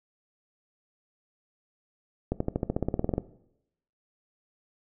accelerating click train, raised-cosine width 2 ms, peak -13 dBFS, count 15, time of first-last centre 2.32-3.181 s, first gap 84 ms, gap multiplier 0.95, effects noise-tail reverb RT60 0.8 s tail -17 dB re dry

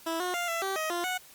15% pulse tone with pitch steps, 328.5 / 361 / 699 / 669 / 387 / 630 / 347.7 / 736 Hz, E4 / F#4 / F5 / E5 / G4 / D#5 / F4 / F#5, -6 / -43 / +1 / +25 / -22 / +21 / -8 / -9 cents, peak -23 dBFS, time 0.06-1.18 s, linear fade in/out 10 ms, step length 140 ms, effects white hiss -53 dBFS RMS until 1.34 s + Opus 48 kbps

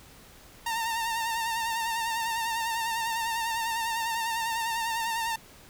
sawtooth tone with vibrato, 912 Hz, A#5, 38 cents flat, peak -24 dBFS, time 0.66-5.36 s, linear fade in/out 5 ms, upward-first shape sine, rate 10 Hz, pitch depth 45 cents each way, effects pink hiss -52 dBFS RMS until 5.69 s

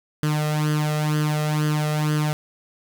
sawtooth tone with flanger, 151.7 Hz, D#3, 44 cents flat, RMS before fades -22 dBFS, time 0.23-2.33 s, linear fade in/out 0 ms, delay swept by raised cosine 0.63 to 1.58 ms, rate 2.1 Hz, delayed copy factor +0.7, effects none

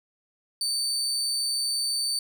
30% pulse tone, 4566 Hz, D8, 50 cents flat, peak -22 dBFS, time 0.61-2.19 s, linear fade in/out 2 ms, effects none

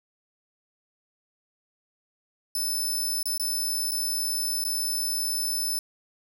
15% pulse tone with dropouts, 5274 Hz, E8, in tune, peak -20 dBFS, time 2.55-5.79 s, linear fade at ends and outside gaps 2 ms, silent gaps 3.229-3.256 / 3.378-3.397 / 3.911-3.917 / 4.641-4.649 s, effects none

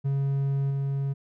triangle tone with level steps, 138.2 Hz, C#3, 5 cents flat, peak -21 / -23 dBFS, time 0.04-1.14 s, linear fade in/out 20 ms, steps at 0.7 s, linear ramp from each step 10 ms, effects none

